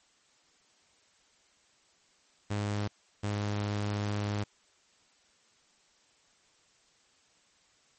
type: tone bursts at uneven times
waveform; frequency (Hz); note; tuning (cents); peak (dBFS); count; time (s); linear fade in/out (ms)
sawtooth; 103.3; G#2; -9; -26; 2; 2.5-2.88 / 3.23-4.44; 10
effects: white hiss -66 dBFS RMS until 7.98 s + MP3 32 kbps